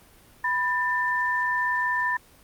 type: tone pair together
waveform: sine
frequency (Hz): 987.8 / 1785.1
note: B5 / A6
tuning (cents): 0 / +25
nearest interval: minor seventh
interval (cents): 1025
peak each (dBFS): -26 / -24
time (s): 0.44-2.17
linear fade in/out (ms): 5
effects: pink hiss -54 dBFS RMS until 2.43 s + Opus 32 kbps